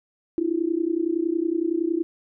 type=tone with amplitude modulation; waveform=sine; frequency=333 Hz; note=E4; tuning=18 cents sharp; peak=-17 dBFS; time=0.38-2.03 s; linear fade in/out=0 ms; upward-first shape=sine; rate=30.8 Hz; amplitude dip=90%; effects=none